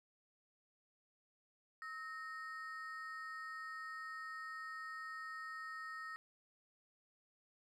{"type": "ring-modulated tone", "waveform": "triangle", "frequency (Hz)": 1569, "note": "G6", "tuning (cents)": 1, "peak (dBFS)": -40, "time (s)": [1.82, 6.16], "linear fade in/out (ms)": 0, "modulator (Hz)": 280, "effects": []}